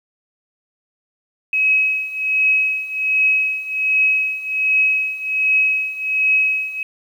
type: tone with tremolo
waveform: sine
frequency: 2554 Hz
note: D#7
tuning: 45 cents sharp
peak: -11 dBFS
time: 1.53-6.83 s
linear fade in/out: 2 ms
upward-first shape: triangle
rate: 1.3 Hz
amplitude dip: 85%
effects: 8-bit